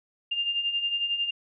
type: beating tone pair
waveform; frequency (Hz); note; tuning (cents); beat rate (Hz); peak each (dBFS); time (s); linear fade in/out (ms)
sine; 2794 / 2805; F7 / F7; 0 / +7; 11; -33 / -26; 0.31-1.31; 10
effects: none